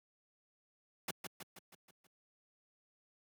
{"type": "noise with echo", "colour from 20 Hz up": "pink", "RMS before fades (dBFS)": -38, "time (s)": [1.08, 1.11], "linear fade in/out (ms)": 5, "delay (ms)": 160, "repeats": 6, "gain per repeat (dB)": -5, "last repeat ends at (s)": 2.07, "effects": ["high-pass 150 Hz 12 dB/octave"]}